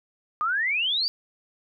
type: exponential sweep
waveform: sine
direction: up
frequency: 1189 to 4794 Hz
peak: -22 dBFS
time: 0.41-1.08 s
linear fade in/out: 0 ms
effects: none